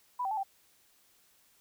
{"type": "tone with pitch steps", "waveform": "sine", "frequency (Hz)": [989, 775, 868, 781], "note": ["B5", "G5", "A5", "G5"], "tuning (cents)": [2, -20, -24, -7], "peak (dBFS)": -30, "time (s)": [0.19, 0.434], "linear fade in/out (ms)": 10, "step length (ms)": 61, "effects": ["white hiss -66 dBFS RMS until 1.6 s"]}